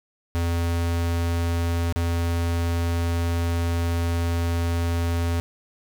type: tone with dropouts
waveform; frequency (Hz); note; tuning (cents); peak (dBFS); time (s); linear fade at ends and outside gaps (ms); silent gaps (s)
square; 84.9; F2; -48; -22; 0.35-5.4; 0; 1.925-1.96
effects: none